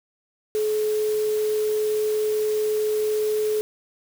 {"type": "tone in noise", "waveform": "sine", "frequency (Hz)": 427.8, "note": "A4", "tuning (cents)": -49, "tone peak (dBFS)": -20, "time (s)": [0.55, 3.61], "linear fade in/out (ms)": 0, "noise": "white", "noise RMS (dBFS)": -38, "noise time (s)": [0.55, 3.61], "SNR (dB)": 15, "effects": []}